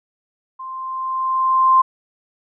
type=tone with level ramp; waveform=sine; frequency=1046.5 Hz; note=C6; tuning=in tune; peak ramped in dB=-29 to -8 dBFS; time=0.59-1.82 s; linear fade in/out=10 ms; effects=none